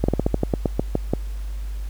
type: slowing click train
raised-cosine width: 2 ms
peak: -5 dBFS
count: 12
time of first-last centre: 0.04-1.136 s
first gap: 45 ms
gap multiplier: 1.15
effects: added 50 Hz sine -26 dBFS peak until 1.89 s + pink hiss -49 dBFS RMS until 1.89 s